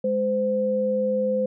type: tone pair together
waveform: sine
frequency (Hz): 207.7 / 514.7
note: G#3 / C5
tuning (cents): 0 / -29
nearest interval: octave + major third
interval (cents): 1571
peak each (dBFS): -27 / -21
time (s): 0.04-1.46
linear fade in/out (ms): 5
effects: none